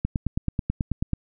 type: click train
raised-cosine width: 5 ms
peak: -11 dBFS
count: 11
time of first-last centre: 0.05-1.133 s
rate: 9.23 Hz
effects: none